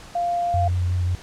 sine tone, 697 Hz, F5, 4 cents flat, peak -20 dBFS, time 0.15-0.68 s, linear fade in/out 5 ms
sine tone with vibrato, 89.4 Hz, F2, 41 cents sharp, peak -19 dBFS, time 0.54-1.15 s, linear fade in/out 0 ms, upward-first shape triangle, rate 5.5 Hz, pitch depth 21 cents each way
effects pink hiss -43 dBFS RMS until 1.22 s + low-pass 8000 Hz 12 dB/octave

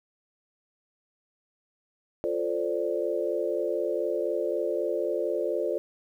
sine chord, D minor seventh, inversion first, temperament equal, 349.2 / 440 / 523.3 / 587.3 Hz, F4 / A4 / C5 / D5, 0 / 0 / 0 / 0 cents, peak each -31 dBFS, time 2.24-5.78 s, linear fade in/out 0 ms, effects 10-bit

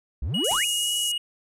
triangle exponential sweep, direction up, 54.9 to 2700 Hz, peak -23 dBFS, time 0.22-0.65 s, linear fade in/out 5 ms
triangle tone with vibrato, 2895 Hz, F#7, 38 cents flat, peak -23 dBFS, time 0.34-1.18 s, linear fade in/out 5 ms, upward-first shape sine, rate 2 Hz, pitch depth 10 cents each way
white band-pass noise, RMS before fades -30 dBFS, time 0.44-1.12 s, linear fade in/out 5 ms, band 6100 to 11000 Hz, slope 48 dB/octave
pink noise with exponential decay, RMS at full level -34 dBFS, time 0.51-0.71 s, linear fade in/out 1 ms, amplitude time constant 42 ms
effects none

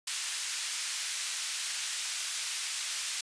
white band-pass noise, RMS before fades -35 dBFS, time 0.07-3.21 s, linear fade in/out 5 ms, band 1800 to 8900 Hz, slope 12 dB/octave, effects resampled to 22050 Hz

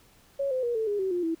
sine tone with pitch steps, 554.4 / 514.3 / 477.1 / 442.6 / 410.6 / 380.9 / 353.3 / 327.7 Hz, C#5 / C5 / A#4 / A4 / G#4 / G4 / F4 / E4, 0 / -30 / +40 / +10 / -20 / -50 / +20 / -10 cents, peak -25 dBFS, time 0.39-1.35 s, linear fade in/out 10 ms, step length 120 ms, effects pink hiss -59 dBFS RMS until 1.4 s

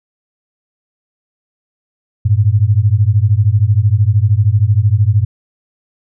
sine beating tone pair, 98 / 111 Hz, G2 / A2, 0 / +16 cents, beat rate 13 Hz, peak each -11 dBFS, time 2.25-5.25 s, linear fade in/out 10 ms, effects none

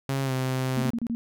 sawtooth tone with pitch glide, 135.8 to 130.04 Hz, C#3 to C3, -35 to -10 cents, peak -21 dBFS, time 0.09-0.9 s, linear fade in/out 0 ms, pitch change -75 cents, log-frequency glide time 0.24-0.32 s
sine tone bursts, 233.1 Hz, A#3, in tune, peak -25 dBFS, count 5, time 0.77-1.15 s, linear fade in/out 0 ms, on 52 ms, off 30 ms
effects none

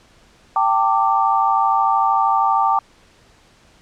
sine chord, G suspended second, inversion none, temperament equal with one note detuned, 784 / 896.9 / 1174.7 Hz, G5 / A5 / D6, 0 / +33 / 0 cents, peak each -18 dBFS, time 0.56-2.79 s, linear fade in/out 2 ms, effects pink hiss -52 dBFS RMS until 3.81 s + low-pass 7000 Hz 12 dB/octave

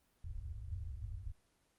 white low-pass noise, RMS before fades -44 dBFS, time 0.24-1.32 s, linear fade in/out 5 ms, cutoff 110 Hz, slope 96 dB/octave, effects pink hiss -75 dBFS RMS until 1.78 s + Opus 24 kbps

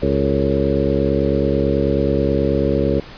harmonic tone with a mistuned harmonic, 69.2 Hz, C#2, 2 cents flat, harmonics 1 / 2 / 3 / 4 / 5 / 6 / 7 / 8, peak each -23 / -23 / -23 / -23 / -23 / -23 / -23 / -23 dBFS, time 0.02-3 s, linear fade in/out 5 ms, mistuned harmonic 7, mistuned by -71 cents, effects pink hiss -38 dBFS RMS until 3.17 s + resampled to 11025 Hz

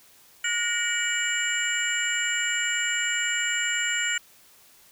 sine tone cluster, 1446 / 1868 / 2295 / 2925 / 7260 Hz, F#6 / A#6 / D7 / F#7 / A#8, -40 / +3 / -40 / -21 / -47 cents, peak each -30 dBFS, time 0.44-4.18 s, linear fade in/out 5 ms, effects white hiss -55 dBFS RMS until 4.91 s

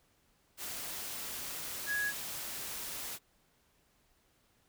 sine tone in noise, 1668 Hz, G#6, 7 cents sharp, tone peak -31 dBFS, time 1.86-2.13 s, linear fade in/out 50 ms, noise white, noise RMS -41 dBFS, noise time 0.57-3.19 s, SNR +7 dB, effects pink hiss -71 dBFS RMS until 4.68 s

